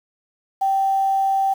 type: tone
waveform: sine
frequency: 778 Hz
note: G5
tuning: 13 cents flat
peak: -16 dBFS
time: 0.61-1.54 s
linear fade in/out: 10 ms
effects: 7-bit